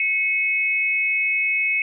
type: tone pair together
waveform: sine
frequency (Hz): 2195 / 2547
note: C#7 / D#7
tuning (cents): -18 / +40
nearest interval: minor third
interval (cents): 258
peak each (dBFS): -21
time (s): 0-1.82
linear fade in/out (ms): 2
effects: none